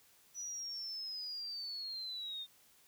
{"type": "linear sweep", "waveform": "sine", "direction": "down", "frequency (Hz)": [5920, 3629], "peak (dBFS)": -40, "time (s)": [0.34, 2.47], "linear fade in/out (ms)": 50, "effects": ["white hiss -66 dBFS RMS until 2.87 s"]}